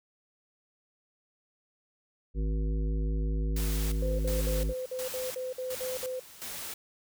harmonic tone, 52.8 Hz, G#1, 29 cents sharp, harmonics 1 / 3 / 5 / 7 / 9, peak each -27 / -37 / -41 / -44 / -46 dBFS, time 2.34-4.74 s, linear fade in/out 50 ms
white noise with tremolo, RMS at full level -39 dBFS, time 3.56-6.74 s, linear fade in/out 5 ms, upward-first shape square, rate 1.4 Hz, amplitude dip 75%
sine tone bursts, 511 Hz, C5, 41 cents flat, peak -32 dBFS, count 10, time 4.02-6.197 s, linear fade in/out 5 ms, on 170 ms, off 53 ms
effects none

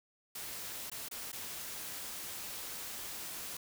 white noise with dropouts, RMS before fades -43 dBFS, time 0.35-3.57 s, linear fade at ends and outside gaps 5 ms, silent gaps 0.9-0.916 / 1.086-1.112 / 1.319-1.328 s, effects none

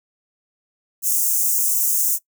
white high-pass noise, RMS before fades -19 dBFS, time 1.02-2.19 s, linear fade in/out 50 ms, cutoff 6200 Hz, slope 48 dB/octave, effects noise-tail reverb RT60 0.1 s tail -20 dB re dry

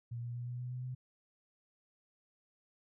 sine tone with pitch steps, 118.3 / 119.74 / 121.21 / 122.68 / 124.18 / 125.7 / 127.23 Hz, A#2 / A#2 / B2 / B2 / B2 / B2 / C3, +26 / +47 / -32 / -11 / +10 / +31 / -48 cents, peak -38 dBFS, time 0.11-0.95 s, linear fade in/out 10 ms, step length 120 ms, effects none

